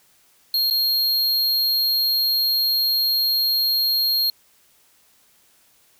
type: tone with dropouts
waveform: square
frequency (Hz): 4240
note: C8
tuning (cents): +22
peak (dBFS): -18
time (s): 0.54-4.3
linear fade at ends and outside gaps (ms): 2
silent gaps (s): 0.701-0.708
effects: white hiss -58 dBFS RMS until 5.99 s